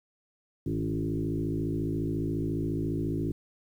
sine tone with frequency modulation, 220 Hz, A3, in tune, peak -27 dBFS, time 0.66-3.32 s, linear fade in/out 5 ms, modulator 54.4 Hz, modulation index 2.7, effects 10-bit

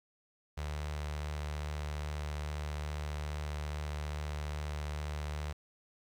sawtooth tone with notch filter, 74.8 Hz, D2, 32 cents sharp, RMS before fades -38 dBFS, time 0.57-5.53 s, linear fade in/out 10 ms, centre 270 Hz, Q 0.8, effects low-pass 8000 Hz 12 dB/octave + 10-bit

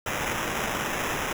blue noise with sample-and-hold, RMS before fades -29 dBFS, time 0.06-1.33 s, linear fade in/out 5 ms, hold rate 4410 Hz, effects none

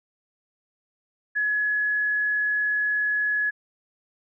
sine tone with frequency modulation, 1692 Hz, G#6, 32 cents sharp, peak -21 dBFS, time 1.35-3.51 s, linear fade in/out 20 ms, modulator 43.1 Hz, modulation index 0.2, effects none

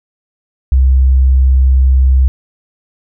sine tone, 65.41 Hz, C2, in tune, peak -5 dBFS, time 0.72-2.28 s, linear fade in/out 0 ms, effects none

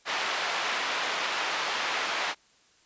pink band-pass noise, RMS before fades -30 dBFS, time 0.05-2.35 s, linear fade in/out 50 ms, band 830 to 3800 Hz, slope 12 dB/octave, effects white hiss -62 dBFS RMS until 2.85 s + resampled to 16000 Hz

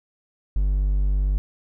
triangle tone, 48.96 Hz, G1, 1 cent flat, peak -16 dBFS, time 0.56-1.38 s, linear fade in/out 0 ms, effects none

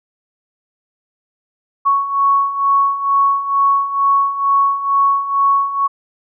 sine beating tone pair, 1108.7 / 1110.9 Hz, C#6 / C#6, 0 / +3 cents, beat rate 2.2 Hz, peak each -18 / -13 dBFS, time 1.85-5.88 s, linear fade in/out 20 ms, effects none

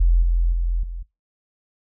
sine tone with level steps, 42.73 Hz, F1, 37 cents flat, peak -12 / -15 / -18 / -27 dBFS, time 0-1.03 s, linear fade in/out 10 ms, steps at 0.22 / 0.52 / 0.83 s, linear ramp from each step 5 ms, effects noise-tail reverb RT60 0.2 s tail -21 dB re dry

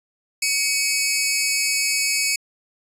15% pulse tone pair together, 2248 / 2556 Hz, C#7 / D#7, +24 / +46 cents, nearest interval major second, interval 222 cents, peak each -15 dBFS, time 0.42-2.36 s, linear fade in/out 5 ms, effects resampled to 32000 Hz

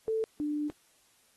sine tone pair in turn, 442.6 / 297.1 Hz, A4 / D4, +10 / +20 cents, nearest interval perfect fifth, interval 690 cents, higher first, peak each -27 / -29 dBFS, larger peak first, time 0.08-0.24 / 0.4-0.7 s, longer second, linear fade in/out 0 ms, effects white hiss -66 dBFS RMS until 1.36 s + AAC 32 kbps

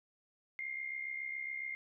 sine tone with amplitude modulation, 2116 Hz, C7, 19 cents sharp, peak -35 dBFS, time 0.59-1.75 s, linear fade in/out 0 ms, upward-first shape sine, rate 67.2 Hz, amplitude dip 65%, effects none

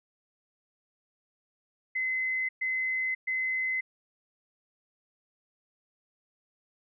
sine tone bursts, 2045 Hz, C7, 40 cents flat, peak -27 dBFS, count 3, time 1.95-3.81 s, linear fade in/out 10 ms, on 540 ms, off 120 ms, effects none

